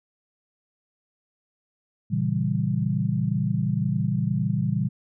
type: chord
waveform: sine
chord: A# diminished seventh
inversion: none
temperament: equal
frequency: 116.54 / 138.59 / 164.81 / 196 Hz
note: A#2 / C#3 / E3 / G3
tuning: 0 / 0 / 0 / 0 cents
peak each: -27 dBFS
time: 2.1-4.89 s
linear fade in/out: 20 ms
effects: none